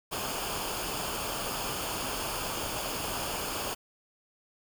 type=noise with comb filter; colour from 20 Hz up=pink; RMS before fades=-34 dBFS; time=0.11-3.75 s; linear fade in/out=20 ms; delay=0.51 ms; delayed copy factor=-0.6; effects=none